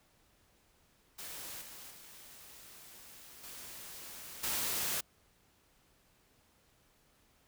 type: noise with level steps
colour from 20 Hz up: white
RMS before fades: -45 / -50 / -54 / -48 / -35 dBFS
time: 1.18-5.01 s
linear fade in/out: 10 ms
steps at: 1.61 / 1.9 / 3.43 / 4.43 s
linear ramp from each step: 10 ms
effects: pink hiss -69 dBFS RMS until 7.47 s